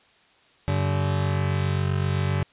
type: tone pair together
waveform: 40% pulse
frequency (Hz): 95.4 / 143.02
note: G2 / D3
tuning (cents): -47 / -46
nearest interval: perfect fifth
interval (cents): 701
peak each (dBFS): -23 / -24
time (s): 0.68-2.43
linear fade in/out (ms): 0
effects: white hiss -58 dBFS RMS until 2.52 s + resampled to 8000 Hz

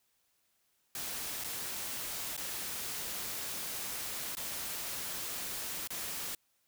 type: noise with dropouts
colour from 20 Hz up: white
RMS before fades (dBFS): -39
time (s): 0.95-6.35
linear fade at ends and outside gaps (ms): 2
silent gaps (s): 1.439-1.444 / 2.367-2.376 / 4.352-4.369 / 5.874-5.904
effects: white hiss -75 dBFS RMS until 6.67 s

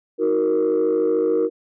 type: chord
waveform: sine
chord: D# minor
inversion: none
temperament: equal with one note detuned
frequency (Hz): 316.4 / 370 / 466.2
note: D#4 / F#4 / A#4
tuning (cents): +29 / 0 / 0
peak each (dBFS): -22 / -21 / -17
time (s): 0.18-1.5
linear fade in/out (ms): 50
effects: tanh soft clip ceiling -12 dBFS

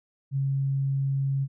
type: tone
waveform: sine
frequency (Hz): 136.8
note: C#3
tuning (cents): -23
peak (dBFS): -23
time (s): 0.31-1.48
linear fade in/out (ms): 50
effects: none

